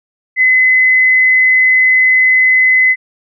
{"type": "tone", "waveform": "sine", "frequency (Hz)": 2030, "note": "B6", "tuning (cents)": 47, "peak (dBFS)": -6, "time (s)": [0.36, 2.96], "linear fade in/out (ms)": 50, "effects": []}